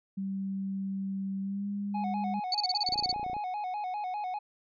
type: tone with pitch glide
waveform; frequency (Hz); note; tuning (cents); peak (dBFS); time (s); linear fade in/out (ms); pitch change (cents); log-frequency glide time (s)
sine; 194.1 to 202; G3 to G#3; -17 to -48; -31; 0.17-2.4; 10; +69; 1.41-1.67
type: tone with vibrato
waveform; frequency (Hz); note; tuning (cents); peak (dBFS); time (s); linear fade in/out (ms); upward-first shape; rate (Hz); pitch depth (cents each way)
triangle; 784; G5; 0; -30; 1.94-4.39; 10; square; 5; 110
type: tone bursts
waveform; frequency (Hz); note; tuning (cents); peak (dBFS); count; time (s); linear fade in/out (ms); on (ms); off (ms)
sine; 4474; C#8; +15; -25; 11; 2.52-3.117; 2; 27; 30
type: click train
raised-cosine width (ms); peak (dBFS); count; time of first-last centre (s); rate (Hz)
2; -30; 15; 2.89-3.366; 29.4
effects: resampled to 11025 Hz